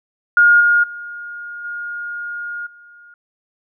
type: tone with level steps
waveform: sine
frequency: 1425 Hz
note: F6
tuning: 34 cents sharp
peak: -7 / -10 / -28 / -24 / -41 dBFS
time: 0.37-3.14 s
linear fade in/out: 2 ms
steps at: 0.6 / 0.83 / 1.64 / 2.66 s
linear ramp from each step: 10 ms
effects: none